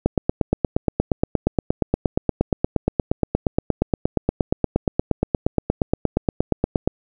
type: click train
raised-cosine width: 2 ms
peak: -3 dBFS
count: 59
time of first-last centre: 0.06-6.876 s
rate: 8.51 Hz
effects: none